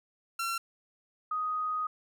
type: tone pair in turn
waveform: sawtooth / sine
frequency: 1360 / 1248.2 Hz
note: F6 / D#6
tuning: -46 / +5 cents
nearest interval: minor second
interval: 149 cents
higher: first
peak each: -27 / -29 dBFS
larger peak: first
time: 0.39-0.58 / 1.31-1.87 s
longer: second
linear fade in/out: 5 ms
effects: none